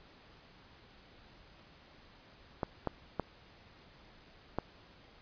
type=clicks; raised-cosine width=1 ms; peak=-18 dBFS; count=4; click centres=2.632 / 2.873 / 3.197 / 4.586 s; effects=pink hiss -59 dBFS RMS until 5.21 s + resampled to 11025 Hz